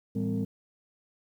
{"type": "tone cluster", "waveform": "sine", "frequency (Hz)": [110.6, 164.9, 200, 257, 453.5], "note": ["A2", "E3", "G3", "C4", "A#4"], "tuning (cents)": [9, 1, 35, -31, -48], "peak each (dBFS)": [-33, -38, -29, -32, -38], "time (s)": [0.15, 0.45], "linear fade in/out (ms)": 10, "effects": ["tanh soft clip ceiling -20 dBFS", "10-bit"]}